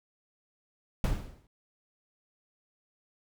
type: noise with exponential decay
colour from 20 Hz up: brown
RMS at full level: -24 dBFS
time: 1.04-1.47 s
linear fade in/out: 2 ms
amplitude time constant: 93 ms
effects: none